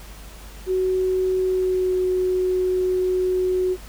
sine tone with pitch glide, 372.8 to 368.5 Hz, F#4 to F#4, +13 to -7 cents, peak -18 dBFS, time 0.66-3.77 s, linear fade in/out 50 ms, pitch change -20 cents, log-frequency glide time 1.45-1.97 s, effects added 50 Hz sine -39 dBFS peak until 3.88 s + pink hiss -44 dBFS RMS until 3.88 s

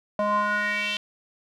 square tone with band-pass filter sweep, 207.7 Hz, G#3, in tune, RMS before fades -25 dBFS, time 0.19-0.97 s, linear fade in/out 2 ms, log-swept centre 760 to 3200 Hz, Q 4.3, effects none

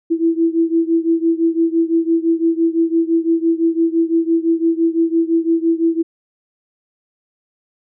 sine beating tone pair, 328.6 / 334.5 Hz, E4 / E4, -5 / +25 cents, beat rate 5.9 Hz, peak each -15 / -17 dBFS, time 0.1-6.03 s, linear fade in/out 20 ms, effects none

